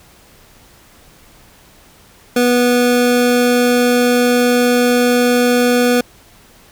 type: tone pair together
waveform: square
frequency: 244.7 / 489.4 Hz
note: B3 / B4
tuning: -16 / -16 cents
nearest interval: octave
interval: 1200 cents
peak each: -14 dBFS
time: 2.36-6.01 s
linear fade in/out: 5 ms
effects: pink hiss -46 dBFS RMS until 6.71 s